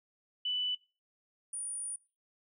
sine tone pair in turn, 2984 / 9474 Hz, F#7 / D9, +14 / +14 cents, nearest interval octave + minor sixth, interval 2000 cents, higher second, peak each -31 / -36 dBFS, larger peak first, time 0.45-0.75 / 1.53-1.96 s, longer second, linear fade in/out 5 ms, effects noise-tail reverb RT60 0.3 s tail -19 dB re dry

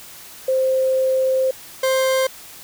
sine / 40% pulse tone pair in turn, 523.3 / 525.4 Hz, C5 / C5, 0 / +7 cents, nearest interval unison, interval 7 cents, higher second, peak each -15 dBFS, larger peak neither, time 0.48-1.51 / 1.83-2.27 s, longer first, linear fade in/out 5 ms, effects white hiss -40 dBFS RMS until 2.63 s

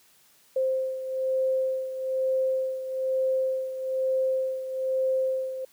sine beating tone pair, 523.3 / 524.4 Hz, C5 / C5, 0 / +4 cents, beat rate 1.1 Hz, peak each -25 / -31 dBFS, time 0.56-5.65 s, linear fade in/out 5 ms, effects white hiss -60 dBFS RMS until 5.72 s + high-pass 80 Hz 12 dB/octave

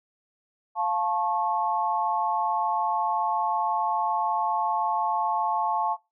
sine chord, F augmented, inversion none, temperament just, 698.5 / 873.1 / 1091.3 Hz, F5 / A5 / C#6, 0 / -14 / -27 cents, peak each -30 / -25 / -30 dBFS, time 0.75-5.97 s, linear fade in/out 50 ms, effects noise-tail reverb RT60 0.2 s tail -17 dB re dry

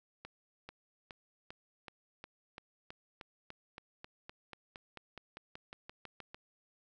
accelerating click train, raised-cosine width 0.3 ms, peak -30 dBFS, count 24, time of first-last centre 0.25-6.345 s, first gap 440 ms, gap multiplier 0.95, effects none

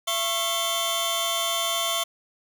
sawtooth tone cluster, 674 / 1098 / 3104 / 3521 Hz, E5 / C#6 / G7 / A7, +38 / -17 / -18 / 0 cents, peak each -26 dBFS, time 0.07-2.04 s, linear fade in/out 10 ms, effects none

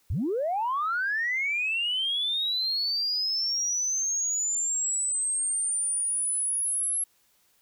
sine linear sweep, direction up, 57.5 to 11150 Hz, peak -24 dBFS, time 0.1-7.04 s, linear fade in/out 5 ms, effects tanh soft clip ceiling -20 dBFS + white hiss -66 dBFS RMS until 7.61 s

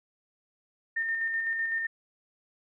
sine tone with tremolo, 1817 Hz, A#6, 45 cents flat, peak -26 dBFS, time 0.96-1.87 s, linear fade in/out 10 ms, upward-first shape square, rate 7.9 Hz, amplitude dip 30%, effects none

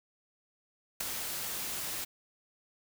white noise with ADSR envelope, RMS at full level -29 dBFS, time 1-2.05 s, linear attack 10 ms, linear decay 3 ms, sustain -8 dB, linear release 14 ms, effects none

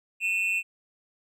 triangle tone pair together, 2489 / 2680 Hz, D#7 / E7, 0 / +28 cents, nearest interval minor second, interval 128 cents, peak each -27 / -24 dBFS, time 0.2-0.63 s, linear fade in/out 50 ms, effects none

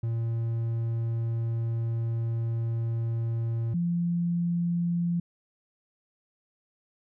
triangle / sine tone pair in turn, 115 / 172.31 Hz, A#2 / F3, -23 / -23 cents, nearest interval perfect fifth, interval 700 cents, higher second, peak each -24 dBFS, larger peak neither, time 0.03-3.74 / 3.74-5.2 s, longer first, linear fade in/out 5 ms, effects none

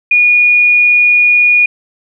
sine tone, 2446 Hz, D#7, 30 cents flat, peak -5 dBFS, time 0.11-1.66 s, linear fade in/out 5 ms, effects none

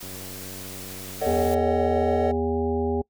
white noise, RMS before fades -39 dBFS, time 0-1.55 s, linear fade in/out 10 ms
click train, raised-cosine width 2 ms, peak -29 dBFS, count 138, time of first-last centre 0.03-1.484 s, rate 94.2 Hz
triangle chord, D# half-diminished seventh, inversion second, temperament just, 448 / 560 / 622.3 / 746.7 Hz, A4 / C#5 / D#5 / F#5, +31 / +18 / 0 / +16 cents, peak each -26 dBFS, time 1.21-2.32 s, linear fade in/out 10 ms
harmonic tone, 81 Hz, E2, 30 cents flat, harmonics 1 / 3 / 5 / 7 / 9 / 10, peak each -29 / -28 / -25 / -37 / -39 / -33 dBFS, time 1.26-3.02 s, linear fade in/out 10 ms
effects noise-tail reverb RT60 0.1 s tail -23 dB re dry

